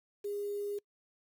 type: tone with quantisation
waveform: sine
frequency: 408.3 Hz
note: G#4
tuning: 29 cents flat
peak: -34 dBFS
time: 0.24-0.79 s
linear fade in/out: 10 ms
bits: 9
effects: noise-tail reverb RT60 0.1 s tail -25 dB re dry